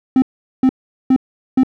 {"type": "tone bursts", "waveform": "triangle", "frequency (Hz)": 260.5, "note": "C4", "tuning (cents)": -7, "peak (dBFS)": -6, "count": 4, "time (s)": [0.16, 1.634], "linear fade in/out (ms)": 2, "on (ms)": 61, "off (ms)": 410, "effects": []}